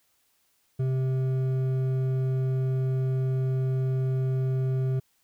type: tone with hard clipping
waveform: triangle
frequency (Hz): 130.81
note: C3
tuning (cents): 0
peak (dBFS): -25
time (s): 0.79-5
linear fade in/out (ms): 10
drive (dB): 11
effects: white hiss -69 dBFS RMS until 5.23 s